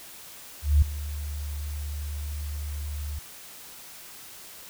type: tone with ADSR envelope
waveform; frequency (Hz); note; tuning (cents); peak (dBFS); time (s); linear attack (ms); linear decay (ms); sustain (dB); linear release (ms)
sine; 73.42; D2; 0; -13; 0.62-3.19; 200; 6; -17; 3
effects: white hiss -45 dBFS RMS until 4.69 s